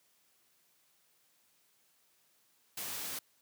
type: noise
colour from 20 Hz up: white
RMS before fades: -40 dBFS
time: 2.77-3.19 s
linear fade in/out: 5 ms
effects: white hiss -71 dBFS RMS until 3.41 s + high-pass 100 Hz 12 dB/octave